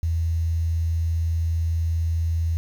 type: tone with quantisation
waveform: sine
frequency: 82.41 Hz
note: E2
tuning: in tune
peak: -20 dBFS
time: 0.03-2.57 s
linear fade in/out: 0 ms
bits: 8
effects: none